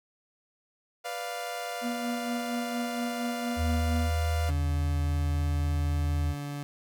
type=chord; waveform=sawtooth; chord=B diminished; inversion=none; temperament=equal; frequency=493.9 / 587.3 / 698.5 Hz; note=B4 / D5 / F5; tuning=0 / 0 / 0 cents; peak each=-36 / -37 / -31 dBFS; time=1.04-4.51 s; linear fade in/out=20 ms
type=tone with tremolo; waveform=triangle; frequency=240.3 Hz; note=B3; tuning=47 cents flat; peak=-27 dBFS; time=1.81-4.11 s; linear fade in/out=50 ms; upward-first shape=sine; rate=4.3 Hz; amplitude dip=55%
type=tone; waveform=sine; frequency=79.5 Hz; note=D#2; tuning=38 cents sharp; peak=-25 dBFS; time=3.56-6.35 s; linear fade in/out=50 ms
type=tone with pitch glide; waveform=30% pulse; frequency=142.8 to 143.79 Hz; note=D3 to D3; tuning=-48 to -36 cents; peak=-31 dBFS; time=4.49-6.63 s; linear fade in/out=0 ms; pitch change=+12 cents; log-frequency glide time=4.81-6.04 s
effects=none